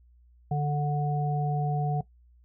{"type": "harmonic tone", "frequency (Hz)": 146.83, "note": "D3", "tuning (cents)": 0, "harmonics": [1, 3, 5], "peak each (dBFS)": [-25, -37, -31], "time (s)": [0.51, 2.01], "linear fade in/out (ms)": 5, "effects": ["noise-tail reverb RT60 0.1 s tail -17 dB re dry", "added 60 Hz sine -55 dBFS peak until 2.44 s"]}